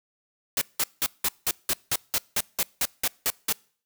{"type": "noise bursts", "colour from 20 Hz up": "white", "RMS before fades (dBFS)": -24, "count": 14, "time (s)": [0.57, 3.526], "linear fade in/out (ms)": 2, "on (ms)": 44, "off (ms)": 180, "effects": ["noise-tail reverb RT60 0.5 s tail -26 dB re dry"]}